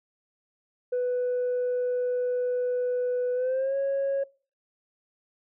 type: tone with pitch glide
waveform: sine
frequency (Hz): 495.6 to 549.9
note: B4 to C#5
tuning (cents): +6 to -14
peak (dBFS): -22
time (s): 0.92-4.24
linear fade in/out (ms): 10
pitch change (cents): +180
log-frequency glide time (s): 3.34-3.76
effects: noise-tail reverb RT60 0.4 s tail -24 dB re dry + tanh soft clip ceiling -22 dBFS